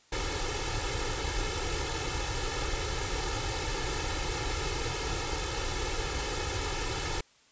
pink noise with comb filter, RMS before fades -32 dBFS, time 0.12-7.21 s, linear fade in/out 5 ms, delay 2.3 ms, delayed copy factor +0.95, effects white hiss -62 dBFS RMS until 7.51 s + resampled to 16000 Hz

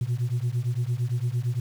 sine beating tone pair, 117.2 / 126 Hz, A#2 / B2, +10 / +35 cents, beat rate 8.8 Hz, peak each -25 dBFS, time 0.01-1.6 s, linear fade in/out 5 ms, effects tanh soft clip ceiling -20 dBFS + 8-bit

